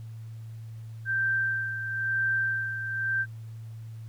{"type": "tone with tremolo", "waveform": "sine", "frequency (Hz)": 1568, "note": "G6", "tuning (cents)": 0, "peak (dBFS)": -23, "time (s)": [1.05, 3.26], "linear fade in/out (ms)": 50, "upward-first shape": "sine", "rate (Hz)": 1, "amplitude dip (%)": 60, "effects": ["added 112 Hz sine -38 dBFS peak until 4.08 s", "pink hiss -62 dBFS RMS until 4.08 s"]}